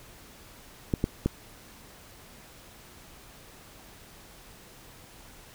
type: clicks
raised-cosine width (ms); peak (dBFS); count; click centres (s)
3; -11; 3; 0.938 / 1.041 / 1.26
effects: pink hiss -51 dBFS RMS until 5.54 s

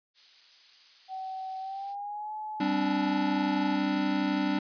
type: noise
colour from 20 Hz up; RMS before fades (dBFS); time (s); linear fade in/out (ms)
violet; -42; 0.14-1.96; 50
type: tone with pitch glide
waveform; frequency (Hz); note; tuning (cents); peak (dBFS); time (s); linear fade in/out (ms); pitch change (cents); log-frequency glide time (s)
sine; 759 to 856.9; F#5 to A5; +44 to -46; -34; 1.08-3.79; 50; +210; 1.59-2.33
type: chord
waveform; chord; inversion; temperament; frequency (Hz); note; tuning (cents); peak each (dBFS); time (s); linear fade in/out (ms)
square; G suspended fourth; none; equal; 196 / 261.6 / 293.7; G3 / C4 / D4; 0 / 0 / 0; -32 / -33 / -29; 2.6-4.59; 5
effects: resampled to 11025 Hz

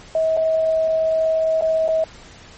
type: tone with dropouts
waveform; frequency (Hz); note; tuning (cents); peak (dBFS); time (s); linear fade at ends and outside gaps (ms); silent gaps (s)
sine; 641; E5; -49; -15; 0.15-2.04; 2; 0.368-0.373 / 1.611-1.621 / 1.88-1.887
effects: pink hiss -43 dBFS RMS until 2.57 s + MP3 32 kbps

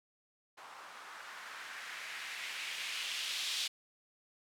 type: noise with low-pass filter sweep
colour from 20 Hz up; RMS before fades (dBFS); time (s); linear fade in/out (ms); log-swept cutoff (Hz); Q
violet; -42; 0.57-3.68; 10; 1000 to 3700; 1.8
effects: none

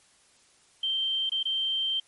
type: tone with dropouts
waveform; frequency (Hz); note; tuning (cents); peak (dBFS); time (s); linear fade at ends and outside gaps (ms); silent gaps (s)
sine; 3136; G7; 0; -25; 0.83-2; 5; 1.295-1.318 / 1.43-1.453
effects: white hiss -61 dBFS RMS until 2.07 s + MP3 48 kbps

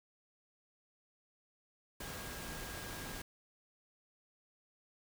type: tone in noise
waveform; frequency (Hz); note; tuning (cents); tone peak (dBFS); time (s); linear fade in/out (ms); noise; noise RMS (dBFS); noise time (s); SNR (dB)
sine; 1625; G#6; -38; -53; 2-3.22; 5; pink; -45; 2-3.22; -11
effects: none

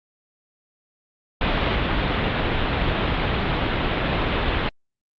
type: low-pass noise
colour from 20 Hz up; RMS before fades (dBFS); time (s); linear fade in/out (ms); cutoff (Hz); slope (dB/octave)
pink; -22; 1.41-4.69; 2; 3700; 48
effects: Opus 48 kbps

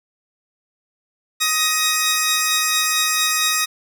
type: tone pair together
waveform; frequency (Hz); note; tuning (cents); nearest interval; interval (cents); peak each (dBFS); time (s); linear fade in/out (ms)
10% pulse; 1256.8 / 1883; D#6 / A#6; +17 / +17; perfect fifth; 700; -11; 1.4-3.66; 20
effects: none

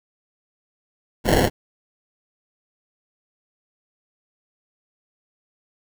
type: noise with sample-and-hold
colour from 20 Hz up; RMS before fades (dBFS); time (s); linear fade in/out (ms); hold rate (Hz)
blue; -17; 1.24-1.5; 50; 1225
effects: none

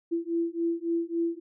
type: beating tone pair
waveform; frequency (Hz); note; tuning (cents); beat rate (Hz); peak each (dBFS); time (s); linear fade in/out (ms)
sine; 334.3 / 337.9; E4 / E4; +24 / +43; 3.6; -29; 0.11-1.4; 20
effects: none

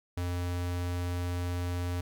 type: tone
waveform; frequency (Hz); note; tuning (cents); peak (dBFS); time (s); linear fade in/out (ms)
square; 88.4; F2; +22; -31; 0.17-2.01; 5
effects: 12-bit

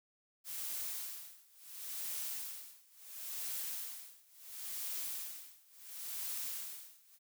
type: noise with tremolo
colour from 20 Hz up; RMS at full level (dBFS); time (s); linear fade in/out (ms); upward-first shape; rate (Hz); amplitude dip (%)
blue; -40; 0.44-7.19; 50; sine; 0.72; 95
effects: none

